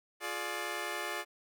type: chord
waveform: 10% pulse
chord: D diminished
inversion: first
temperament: just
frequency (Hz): 352.4 / 422.9 / 587.3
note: F4 / Ab4 / D5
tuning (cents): +16 / +31 / 0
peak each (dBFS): -32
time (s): 0.2-1.25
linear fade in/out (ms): 50
effects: none